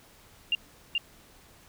sine tone with echo, 2796 Hz, F7, 1 cent sharp, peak -22 dBFS, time 0.52-0.55 s, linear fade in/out 2 ms, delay 430 ms, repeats 1, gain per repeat -2 dB, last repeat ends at 0.98 s, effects pink hiss -56 dBFS RMS until 1.68 s

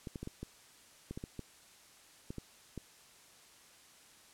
clicks, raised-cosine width 3 ms, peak -28 dBFS, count 12, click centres 0.072 / 0.158 / 0.23 / 0.274 / 0.43 / 1.11 / 1.175 / 1.239 / 1.393 / 2.305 / 2.383 / 2.777 s, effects white hiss -60 dBFS RMS until 4.33 s + low-pass 10000 Hz 12 dB/octave

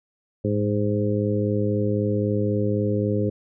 harmonic tone with a mistuned harmonic, 103.83 Hz, G#2, in tune, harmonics 1 / 2 / 3 / 4 / 5, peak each -24 / -26 / -28 / -27 / -28 dBFS, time 0.44-3.3 s, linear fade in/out 10 ms, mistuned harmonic 1, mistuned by +44 cents, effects none

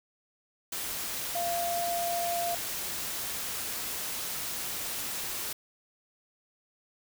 sine tone in noise, 691 Hz, F5, 19 cents flat, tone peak -29 dBFS, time 1.35-2.55 s, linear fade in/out 5 ms, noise white, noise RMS -35 dBFS, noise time 0.72-5.53 s, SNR +3 dB, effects none

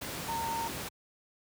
sine tone in noise, 916 Hz, A#5, 31 cents flat, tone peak -32 dBFS, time 0.28-0.68 s, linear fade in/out 10 ms, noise pink, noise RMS -38 dBFS, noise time 0.01-0.89 s, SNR +3 dB, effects high-pass 80 Hz 12 dB/octave

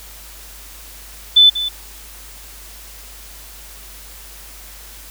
sine tone with echo, 3508 Hz, A7, 6 cents flat, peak -5 dBFS, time 1.36-1.5 s, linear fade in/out 10 ms, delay 190 ms, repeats 1, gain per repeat -13 dB, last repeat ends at 1.69 s, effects added 50 Hz sine -40 dBFS peak until 5.1 s + white hiss -39 dBFS RMS until 5.1 s

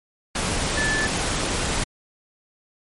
sine tone in noise, 1745 Hz, A6, 15 cents flat, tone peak -22 dBFS, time 0.77-1.07 s, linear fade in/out 5 ms, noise pink, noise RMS -24 dBFS, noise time 0.35-1.84 s, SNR -1 dB, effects MP3 48 kbps

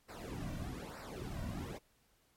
brown noise with flanger, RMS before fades -43 dBFS, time 0.08-1.79 s, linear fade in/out 20 ms, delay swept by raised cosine 0.3 to 2.4 ms, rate 1.1 Hz, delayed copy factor -0.9, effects pink hiss -72 dBFS RMS until 2.36 s + MP3 64 kbps

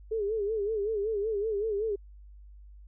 sine tone with vibrato, 422.7 Hz, G#4, 31 cents sharp, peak -27 dBFS, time 0.11-1.96 s, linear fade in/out 10 ms, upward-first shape sine, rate 5.3 Hz, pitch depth 110 cents each way, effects added 50 Hz sine -47 dBFS peak until 2.87 s

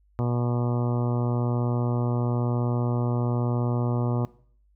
harmonic tone, 121 Hz, B2, 35 cents flat, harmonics 1 / 2 / 3 / 4 / 5 / 6 / 7 / 8 / 9 / 10, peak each -24 / -30 / -34 / -36 / -38 / -40 / -41 / -42 / -43 / -44 dBFS, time 0.19-4.25 s, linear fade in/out 0 ms, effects noise-tail reverb RT60 0.5 s tail -19 dB re dry + added 50 Hz sine -59 dBFS peak until 4.75 s

